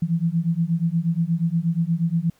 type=beating tone pair; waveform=sine; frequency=163 / 171.4 Hz; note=E3 / F3; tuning=-19 / -32 cents; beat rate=8.4 Hz; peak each=-22 dBFS; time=0.02-2.3 s; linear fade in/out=5 ms; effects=pink hiss -61 dBFS RMS until 2.39 s